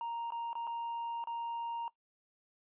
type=tone with dropouts; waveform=triangle; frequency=932.3 Hz; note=A#5; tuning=in tune; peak=-34 dBFS; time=0.01-1.88 s; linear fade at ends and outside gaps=1 ms; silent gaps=0.305-0.321 / 0.531-0.553 / 0.67-0.674 / 1.24-1.272 s; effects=noise-tail reverb RT60 0.1 s tail -18 dB re dry + resampled to 8000 Hz